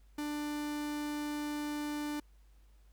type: tone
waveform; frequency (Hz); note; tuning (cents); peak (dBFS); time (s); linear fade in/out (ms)
45% pulse; 296; D4; +14; -35; 0.18-2.2; 5
effects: added 50 Hz sine -58 dBFS peak until 2.92 s + pink hiss -73 dBFS RMS until 2.92 s